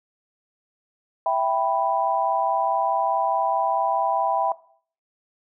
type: chord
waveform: sine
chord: E minor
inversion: none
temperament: equal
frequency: 659.3 / 784 / 987.8 Hz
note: E5 / G5 / B5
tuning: 0 / 0 / 0 cents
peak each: -23 / -23 / -24 dBFS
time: 1.26-4.52 s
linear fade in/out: 2 ms
effects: noise-tail reverb RT60 0.5 s tail -18 dB re dry